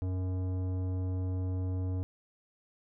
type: tone with tanh clipping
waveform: sine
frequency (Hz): 92.5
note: F#2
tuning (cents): 0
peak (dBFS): -32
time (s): 0.02-2.03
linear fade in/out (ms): 0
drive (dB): 14
effects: none